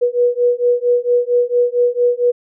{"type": "beating tone pair", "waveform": "sine", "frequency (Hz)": [484.2, 488.6], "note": ["B4", "B4"], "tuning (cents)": [-34, -19], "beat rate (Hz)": 4.4, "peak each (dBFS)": -15, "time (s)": [0.01, 2.32], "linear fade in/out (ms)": 20, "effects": []}